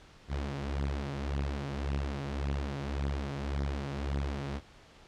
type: beating tone pair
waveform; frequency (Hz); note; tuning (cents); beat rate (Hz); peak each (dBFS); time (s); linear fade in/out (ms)
sawtooth; 68.7 / 70.5; C#2 / C#2; -15 / +30; 1.8; -32 / -30; 0.28-4.61; 50
effects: pink hiss -56 dBFS RMS until 5.07 s + low-pass 5000 Hz 12 dB/octave